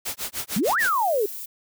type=noise with tremolo; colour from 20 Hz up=white; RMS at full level=-28 dBFS; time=0.05-0.91 s; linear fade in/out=10 ms; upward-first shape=sine; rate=6.6 Hz; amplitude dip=100%
type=exponential two-way sweep; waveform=sine; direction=up then down; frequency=174.61 to 1953 to 387.2 Hz; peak=-19 dBFS; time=0.56-1.26 s; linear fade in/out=5 ms; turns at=0.79 s
type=noise; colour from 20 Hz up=violet; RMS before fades=-35 dBFS; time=0.8-1.46 s; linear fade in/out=10 ms
effects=none